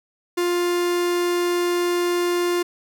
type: tone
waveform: 45% pulse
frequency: 351.3 Hz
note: F4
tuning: 10 cents sharp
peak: -19 dBFS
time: 0.37-2.63 s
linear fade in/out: 10 ms
effects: none